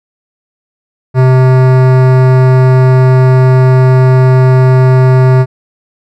sine tone with hard clipping, 129.2 Hz, C3, 21 cents flat, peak -5 dBFS, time 1.14-5.46 s, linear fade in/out 50 ms, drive 18 dB, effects none

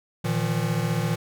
square chord, Bb suspended fourth, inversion none, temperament equal with one note detuned, 116.54 / 155.56 / 170.33 Hz, Bb2 / Eb3 / F3, 0 / 0 / -43 cents, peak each -28 dBFS, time 0.24-1.16 s, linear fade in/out 10 ms, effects none

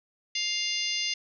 harmonic tone, 700 Hz, F5, 4 cents sharp, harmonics 3 / 4 / 5 / 6 / 7 / 8 / 9, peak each -35 / -32 / -36 / -38 / -32 / -44 / -37 dBFS, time 0.35-1.14 s, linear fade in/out 5 ms, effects none

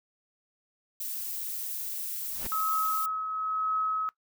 violet noise, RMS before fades -35 dBFS, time 1-3.06 s, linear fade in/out 5 ms
pink noise with exponential growth, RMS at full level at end -36 dBFS, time 2.22-2.47 s, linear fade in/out 5 ms, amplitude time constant 54 ms
sine tone with tremolo, 1281 Hz, E6, 50 cents flat, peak -25 dBFS, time 2.52-4.09 s, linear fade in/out 0 ms, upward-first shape triangle, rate 1 Hz, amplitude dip 50%
effects noise-tail reverb RT60 0.1 s tail -20 dB re dry

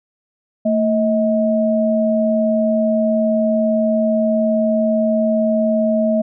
sine tone pair together, 224.4 / 634.7 Hz, A3 / D#5, +34 / +34 cents, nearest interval octave + tritone, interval 1800 cents, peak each -16 dBFS, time 0.65-6.22 s, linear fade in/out 10 ms, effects none

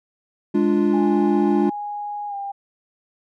triangle chord, D diminished, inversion second, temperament equal, 207.7 / 293.7 / 349.2 Hz, Ab3 / D4 / F4, 0 / 0 / 0 cents, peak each -18 dBFS, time 0.54-1.7 s, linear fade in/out 10 ms
sine tone with pitch glide, 826 to 798.8 Hz, G#5 to G5, -10 to +32 cents, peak -26 dBFS, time 0.93-2.52 s, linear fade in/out 10 ms, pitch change -58 cents, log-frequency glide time 2.28-2.35 s
effects none

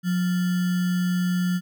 sine tone with sample-and-hold, 180 Hz, F#3, 47 cents flat, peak -20 dBFS, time 0.03-1.61 s, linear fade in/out 50 ms, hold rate 1575 Hz, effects none

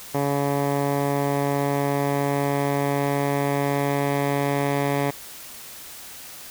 10% pulse tone with low-pass filter sweep, 141.4 Hz, C#3, 35 cents sharp, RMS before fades -23 dBFS, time 0.14-5.11 s, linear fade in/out 10 ms, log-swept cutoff 1300 to 2400 Hz, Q 0.9, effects white hiss -40 dBFS RMS until 6.5 s

